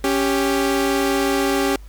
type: tone pair together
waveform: sawtooth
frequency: 277.2 / 393.3 Hz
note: C#4 / G4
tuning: 0 / +6 cents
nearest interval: tritone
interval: 606 cents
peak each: -16 dBFS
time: 0.04-1.76 s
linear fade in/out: 2 ms
effects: added 50 Hz sine -36 dBFS peak until 1.88 s + pink hiss -53 dBFS RMS until 1.88 s